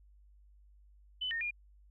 sine tone with pitch steps, 3013 / 1837 / 2418 Hz, F#7 / A#6 / D7, +31 / -26 / +50 cents, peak -33 dBFS, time 1.21-1.51 s, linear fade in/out 10 ms, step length 100 ms, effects added 50 Hz sine -58 dBFS peak until 1.9 s

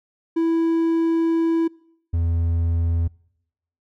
triangle tone pair in turn, 329.6 / 83.89 Hz, E4 / E2, 0 / +31 cents, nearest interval 2 octaves, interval 2369 cents, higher first, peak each -15 / -16 dBFS, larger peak first, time 0.36-1.68 / 2.13-3.08 s, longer first, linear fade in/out 10 ms, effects noise-tail reverb RT60 0.8 s tail -26 dB re dry

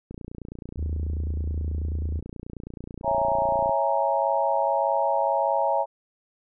click train, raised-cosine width 3 ms, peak -24 dBFS, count 106, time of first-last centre 0.11-3.694 s, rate 29.3 Hz
sine tone with pitch glide, 77.1 to 77.59 Hz, D#2 to D#2, -15 to -4 cents, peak -25 dBFS, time 0.77-2.21 s, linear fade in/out 20 ms, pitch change +11 cents, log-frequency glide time 1.78-1.86 s
sine chord, A# half-diminished seventh, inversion first, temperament equal, 554.4 / 659.3 / 830.6 / 932.3 Hz, C#5 / E5 / G#5 / A#5, 0 / 0 / 0 / 0 cents, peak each -26 dBFS, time 3.03-5.86 s, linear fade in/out 50 ms
effects none

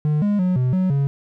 triangle tone with pitch steps, 150.8 / 205.7 / 182.5 / 126.7 / 185.8 / 139.5 Hz, D3 / G#3 / F#3 / B2 / F#3 / C#3, +46 / -16 / -24 / +45 / +7 / +11 cents, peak -14 dBFS, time 0.05-1.07 s, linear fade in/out 0 ms, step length 170 ms, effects none

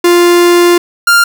45% pulse tone pair in turn, 349.2 / 1396.8 Hz, F4 / F6, 0 / 0 cents, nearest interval 2 octaves, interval 2400 cents, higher second, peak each -4 dBFS, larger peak neither, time 0.04-0.78 / 1.07-1.24 s, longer first, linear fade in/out 5 ms, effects none

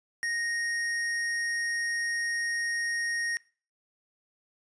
square tone, 1864.7 Hz, A#6, in tune, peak -29 dBFS, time 0.23-3.37 s, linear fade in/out 0 ms, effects noise-tail reverb RT60 0.4 s tail -22 dB re dry + resampled to 22050 Hz

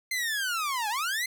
sawtooth linear two-way sweep, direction down then up, 2093 to 809 to 2093 Hz, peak -24 dBFS, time 0.11-1.26 s, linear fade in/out 5 ms, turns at 0.89 s, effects none

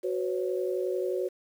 sine chord, F# suspended fourth, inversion none, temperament equal with one note detuned, 370 / 503.1 / 554.4 Hz, F#4 / B4 / C#5, 0 / +32 / 0 cents, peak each -29 / -33 / -34 dBFS, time 0.03-1.29 s, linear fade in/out 20 ms, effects 9-bit

